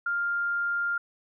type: tone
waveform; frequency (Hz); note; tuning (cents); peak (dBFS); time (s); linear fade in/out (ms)
sine; 1400; F6; +4; -25; 0.06-0.98; 5
effects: none